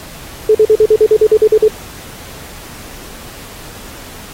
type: tone bursts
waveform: sine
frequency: 431.9 Hz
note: A4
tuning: 32 cents flat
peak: -4 dBFS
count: 12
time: 0.49-1.682 s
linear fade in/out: 5 ms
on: 59 ms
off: 44 ms
effects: pink hiss -33 dBFS RMS until 4.33 s + AAC 48 kbps